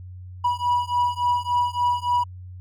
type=beating tone pair; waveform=triangle; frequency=972 / 975.5 Hz; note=B5 / B5; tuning=-28 / -22 cents; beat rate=3.5 Hz; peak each=-21 dBFS; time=0.44-2.24 s; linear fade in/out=10 ms; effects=added 91 Hz sine -36 dBFS peak until 2.6 s